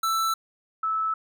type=tone pair in turn; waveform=square / sine; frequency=1325 / 1306.8 Hz; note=E6 / E6; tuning=+9 / -15 cents; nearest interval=unison; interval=24 cents; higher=first; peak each=-23 dBFS; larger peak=neither; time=0.03-0.34 / 0.83-1.14 s; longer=neither; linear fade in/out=5 ms; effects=none